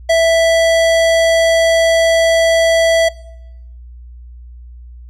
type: tone with hard clipping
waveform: sine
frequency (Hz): 659.3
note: E5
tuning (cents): 0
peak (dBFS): -10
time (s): 0.09-3.09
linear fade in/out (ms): 10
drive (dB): 18
effects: noise-tail reverb RT60 0.9 s tail -23 dB re dry + added 60 Hz sine -32 dBFS peak until 5.09 s